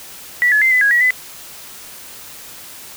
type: tone with pitch steps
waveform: sine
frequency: 1950 / 1708 / 2078 / 2005 / 1652 / 1922 / 2008 Hz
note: B6 / G#6 / C7 / B6 / G#6 / B6 / B6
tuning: -23 / +48 / -12 / +26 / -10 / -48 / +28 cents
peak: -10 dBFS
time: 0.42-1.106 s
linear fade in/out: 0 ms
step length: 98 ms
effects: white hiss -36 dBFS RMS until 2.96 s